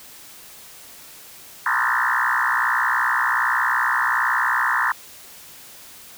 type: tone with frequency modulation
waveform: sine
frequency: 1396.9 Hz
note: F6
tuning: in tune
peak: -17 dBFS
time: 1.66-4.92 s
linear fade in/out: 2 ms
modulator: 61.3 Hz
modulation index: 7.6
effects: white hiss -43 dBFS RMS until 6.17 s